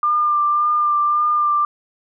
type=tone with vibrato; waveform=sine; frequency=1195 Hz; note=D6; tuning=30 cents sharp; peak=-14 dBFS; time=0.03-1.65 s; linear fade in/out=2 ms; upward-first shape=sine; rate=1.8 Hz; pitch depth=19 cents each way; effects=none